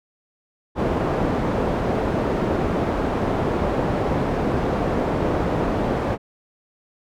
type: low-pass noise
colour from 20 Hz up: white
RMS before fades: -22 dBFS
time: 0.75-6.18 s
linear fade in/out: 50 ms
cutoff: 570 Hz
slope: 12 dB/octave
effects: none